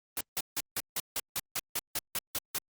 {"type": "noise bursts", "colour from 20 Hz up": "white", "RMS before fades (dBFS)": -32, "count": 13, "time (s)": [0.17, 2.584], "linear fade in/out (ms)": 2, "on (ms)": 38, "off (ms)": 160, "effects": ["Opus 32 kbps"]}